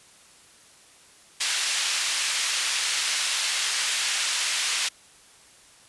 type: band-pass noise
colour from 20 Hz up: pink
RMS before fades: -26 dBFS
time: 1.4-4.89 s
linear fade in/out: 10 ms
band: 2200 to 8800 Hz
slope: 12 dB/octave
effects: white hiss -53 dBFS RMS until 5.88 s + resampled to 24000 Hz